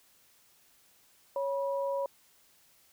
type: tone pair together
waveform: sine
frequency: 554.4 / 971.8 Hz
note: C#5 / B5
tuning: 0 / -28 cents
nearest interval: minor seventh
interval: 972 cents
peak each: -30 / -36 dBFS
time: 1.36-2.06 s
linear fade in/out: 2 ms
effects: white hiss -64 dBFS RMS until 2.92 s